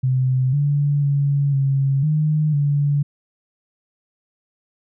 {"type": "tone with pitch steps", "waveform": "sine", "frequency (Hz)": [129.4, 144.1, 141.5, 136.8, 153.1, 143.9], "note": ["C3", "D3", "C#3", "C#3", "D#3", "D3"], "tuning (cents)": [-19, -33, 36, -23, -28, -35], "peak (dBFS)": -15, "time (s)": [0.03, 3.03], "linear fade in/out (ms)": 10, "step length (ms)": 500, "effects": []}